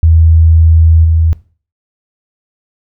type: tone with level steps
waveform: sine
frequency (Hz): 81.2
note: E2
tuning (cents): -26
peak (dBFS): -3 / -6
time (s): 0.03-1.33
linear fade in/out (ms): 0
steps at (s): 1.04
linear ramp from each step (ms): 10
effects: noise-tail reverb RT60 0.4 s tail -19 dB re dry